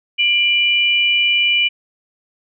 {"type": "tone pair together", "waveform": "sine", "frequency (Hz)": [2379, 2960], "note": ["D7", "F#7"], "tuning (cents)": [22, 0], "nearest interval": "major third", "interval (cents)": 378, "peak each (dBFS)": -15, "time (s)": [0.18, 1.69], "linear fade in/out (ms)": 20, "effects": []}